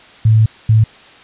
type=tone bursts at uneven times; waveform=sine; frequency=110 Hz; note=A2; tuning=in tune; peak=-6 dBFS; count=2; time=0.25-0.46 / 0.69-0.84 s; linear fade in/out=5 ms; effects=white hiss -41 dBFS RMS until 1.23 s + resampled to 8000 Hz